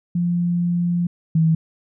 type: tone pair in turn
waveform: sine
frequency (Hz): 174 / 161.43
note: F3 / E3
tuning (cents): -6 / -36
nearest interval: minor second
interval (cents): 130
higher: first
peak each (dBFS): -17 / -13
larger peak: second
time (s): 0.15-1.07 / 1.35-1.55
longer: first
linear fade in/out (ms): 5
effects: none